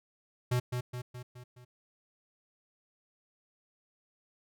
square tone with echo, 123.9 Hz, B2, 6 cents sharp, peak -27 dBFS, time 0.51-0.6 s, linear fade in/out 10 ms, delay 210 ms, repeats 5, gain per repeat -5 dB, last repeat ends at 1.65 s, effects none

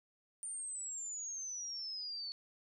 sine exponential sweep, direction down, 9120 to 4426 Hz, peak -40 dBFS, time 0.43-2.32 s, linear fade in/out 0 ms, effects none

